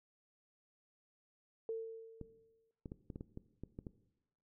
sine tone with exponential decay, 450.1 Hz, A4, 39 cents sharp, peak -35 dBFS, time 1.69-2.71 s, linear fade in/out 1 ms, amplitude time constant 220 ms
clicks, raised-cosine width 3 ms, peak -32 dBFS, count 10, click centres 2.213 / 2.858 / 2.919 / 3.102 / 3.159 / 3.209 / 3.374 / 3.636 / 3.789 / 3.868 s
effects noise-tail reverb RT60 0.9 s tail -17 dB re dry

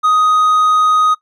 triangle tone, 1250 Hz, D#6, 8 cents sharp, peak -7 dBFS, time 0.03-1.15 s, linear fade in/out 20 ms, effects noise-tail reverb RT60 0.1 s tail -19 dB re dry + resampled to 24000 Hz

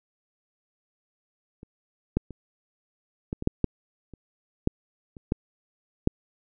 clicks, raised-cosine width 3 ms, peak -30 / -9 / -26 / -16 / -20 / -7 / -8 / -30 / -8 / -30 / -10 / -6 dBFS, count 12, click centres 1.631 / 2.17 / 2.307 / 3.329 / 3.424 / 3.474 / 3.643 / 4.137 / 4.674 / 5.168 / 5.321 / 6.074 s, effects none

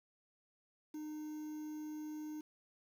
triangle tone with quantisation, 305.4 Hz, D#4, 32 cents flat, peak -40 dBFS, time 0.94-2.41 s, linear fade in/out 5 ms, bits 10, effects none

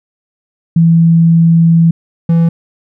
sine / triangle tone pair in turn, 166 / 166.69 Hz, E3 / E3, +12 / +20 cents, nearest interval unison, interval 8 cents, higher second, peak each -4 dBFS, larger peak neither, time 0.76-1.91 / 2.29-2.49 s, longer first, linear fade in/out 5 ms, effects none

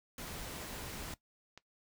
pink noise, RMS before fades -44 dBFS, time 0.18-1.14 s, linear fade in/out 2 ms
clicks, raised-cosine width 0.2 ms, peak -32 dBFS, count 2, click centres 1.024 / 1.576 s
effects noise-tail reverb RT60 0.1 s tail -17 dB re dry

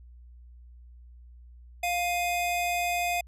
square tone pair together, 701.9 / 2496 Hz, F5 / D#7, +9 / +5 cents, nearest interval octave + minor seventh, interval 2196 cents, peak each -28 / -32 dBFS, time 1.83-3.21 s, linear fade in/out 5 ms, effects added 60 Hz sine -47 dBFS peak until 3.27 s + resampled to 32000 Hz

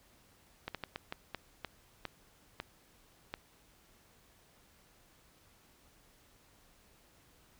slowing click train, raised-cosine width 0.3 ms, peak -22 dBFS, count 10, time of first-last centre 0.68-3.34 s, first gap 67 ms, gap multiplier 1.35, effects pink hiss -65 dBFS RMS until 7.59 s

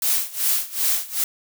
blue noise with tremolo, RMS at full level -19 dBFS, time 0.02-1.24 s, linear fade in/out 2 ms, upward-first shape sine, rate 2.6 Hz, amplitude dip 90%, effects none

